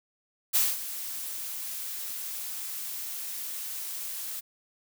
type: noise with ADSR envelope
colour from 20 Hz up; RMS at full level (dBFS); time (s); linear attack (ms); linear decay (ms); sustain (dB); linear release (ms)
blue; -22; 0.53-4.41; 26; 210; -14; 20
effects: none